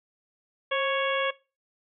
harmonic tone with a mistuned harmonic, 554.4 Hz, C#5, in tune, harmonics 1 / 2 / 3 / 4 / 5 / 6, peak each -27 / -30 / -32 / -33 / -34 / -35 dBFS, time 0.71-1.31 s, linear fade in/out 10 ms, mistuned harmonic 1, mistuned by -52 cents, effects noise-tail reverb RT60 0.3 s tail -21 dB re dry

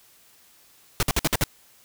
pink noise bursts, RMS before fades -21 dBFS, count 6, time 1-1.438 s, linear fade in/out 0 ms, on 28 ms, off 54 ms, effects white hiss -56 dBFS RMS until 1.84 s

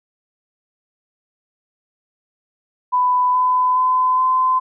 sine tone with pitch steps, 997 / 1006.8 / 1016.8 / 1026.8 Hz, B5 / B5 / C6 / C6, +16 / +33 / -50 / -33 cents, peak -13 dBFS, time 2.92-4.6 s, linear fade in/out 20 ms, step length 420 ms, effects none

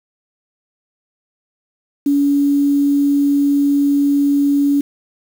sine tone with quantisation, 283.8 Hz, C#4, 41 cents sharp, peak -11 dBFS, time 2.06-4.81 s, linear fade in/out 5 ms, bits 6, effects none

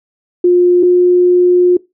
sine tone pair in turn, 355.3 / 357.6 Hz, F4 / F4, +30 / +41 cents, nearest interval unison, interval 11 cents, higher second, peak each -5 dBFS, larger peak neither, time 0.44-0.83 / 0.83-1.77 s, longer second, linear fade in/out 5 ms, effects noise-tail reverb RT60 0.2 s tail -20 dB re dry

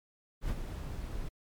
brown noise with ADSR envelope, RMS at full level -31 dBFS, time 0.41-1.29 s, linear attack 82 ms, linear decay 51 ms, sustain -7 dB, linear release 10 ms, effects MP3 96 kbps

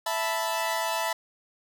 sawtooth chord, E suspended fourth, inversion none, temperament equal, 659.3 / 880 / 987.8 Hz, E5 / A5 / B5, 0 / 0 / 0 cents, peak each -27 dBFS, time 0.06-1.13 s, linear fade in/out 5 ms, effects none

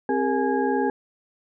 sine tone cluster, 264.6 / 401.5 / 463.3 / 837 / 1640 Hz, C4 / G4 / A#4 / G#5 / G#6, +20 / +41 / -11 / +13 / -22 cents, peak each -25 / -25 / -27 / -26 / -33 dBFS, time 0.09-0.9 s, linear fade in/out 2 ms, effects none

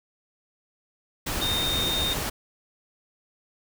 sine tone in noise, 3673 Hz, A#7, 26 cents flat, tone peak -25 dBFS, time 1.41-2.14 s, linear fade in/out 10 ms, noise pink, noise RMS -29 dBFS, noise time 1.26-2.3 s, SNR +1 dB, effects none

